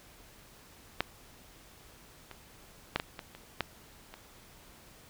clicks, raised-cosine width 0.3 ms, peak -11 / -28 / -11 / -16 / -24 / -30 / -13 / -28 dBFS, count 8, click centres 1.006 / 2.313 / 2.96 / 2.999 / 3.192 / 3.35 / 3.607 / 4.14 s, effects pink hiss -56 dBFS RMS until 5.09 s

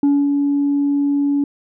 sine tone with ADSR envelope, 284.2 Hz, C#4, 43 cents sharp, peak -8 dBFS, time 0.03-1.44 s, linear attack 3 ms, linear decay 240 ms, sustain -5 dB, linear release 3 ms, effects tanh soft clip ceiling -10 dBFS

